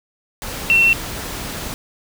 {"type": "tone in noise", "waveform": "sine", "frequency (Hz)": 2708, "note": "E7", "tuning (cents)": 46, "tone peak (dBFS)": -10, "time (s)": [0.7, 0.93], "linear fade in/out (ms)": 0, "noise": "pink", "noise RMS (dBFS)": -28, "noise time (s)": [0.42, 1.74], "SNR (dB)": 15, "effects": []}